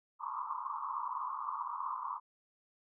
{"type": "band-pass noise", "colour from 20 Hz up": "pink", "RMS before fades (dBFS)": -39, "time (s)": [0.19, 2.2], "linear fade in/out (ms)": 50, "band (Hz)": [930, 1200], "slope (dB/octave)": 96, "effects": []}